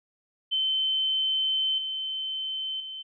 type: tone with level steps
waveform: sine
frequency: 3077 Hz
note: G7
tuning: 33 cents flat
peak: -23 / -29 / -35 dBFS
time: 0.51-3.03 s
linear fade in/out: 20 ms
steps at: 1.78 / 2.8 s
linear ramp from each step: 2 ms
effects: none